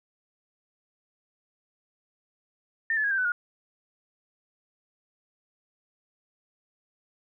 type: tone with pitch steps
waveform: sine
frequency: 1809 / 1726.3 / 1647.4 / 1572.1 / 1500.2 / 1431.7 Hz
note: A6 / A6 / G#6 / G6 / F#6 / F6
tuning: +48 / -33 / -14 / +5 / +23 / +43 cents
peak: -23 dBFS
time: 2.9-3.32 s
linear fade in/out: 2 ms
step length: 70 ms
effects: none